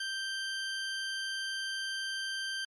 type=tone; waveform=20% pulse; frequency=1568 Hz; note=G6; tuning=in tune; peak=-29 dBFS; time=0-2.65 s; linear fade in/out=5 ms; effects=low-pass 11000 Hz 12 dB/octave + MP3 48 kbps